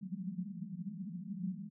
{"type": "band-pass noise", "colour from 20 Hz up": "pink", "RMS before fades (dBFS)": -42, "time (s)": [0.01, 1.7], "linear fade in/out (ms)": 20, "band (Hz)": [170, 210], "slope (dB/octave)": 96, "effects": []}